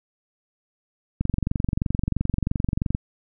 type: click train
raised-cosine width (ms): 5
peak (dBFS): -10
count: 41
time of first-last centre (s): 1.21-2.949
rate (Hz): 23
effects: none